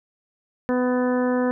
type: harmonic tone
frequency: 250 Hz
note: B3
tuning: 21 cents sharp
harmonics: 1 / 2 / 3 / 4 / 5 / 6 / 7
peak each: -21 / -23 / -33 / -32 / -37 / -36 / -36 dBFS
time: 0.69-1.51 s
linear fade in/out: 0 ms
effects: none